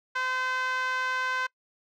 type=tone with band-pass filter; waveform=5% pulse; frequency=513 Hz; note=C5; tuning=34 cents flat; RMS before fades=-29 dBFS; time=0.15-1.47 s; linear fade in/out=10 ms; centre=1300 Hz; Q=7.4; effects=noise-tail reverb RT60 0.1 s tail -24 dB re dry